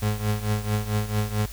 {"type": "tone with tremolo", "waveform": "35% pulse", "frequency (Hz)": 105.7, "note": "G#2", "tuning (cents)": 31, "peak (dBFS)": -18, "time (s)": [0.02, 1.46], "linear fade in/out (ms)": 5, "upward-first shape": "triangle", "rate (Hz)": 4.5, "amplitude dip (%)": 85, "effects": ["added 50 Hz sine -36 dBFS peak until 1.52 s", "white hiss -43 dBFS RMS until 1.52 s"]}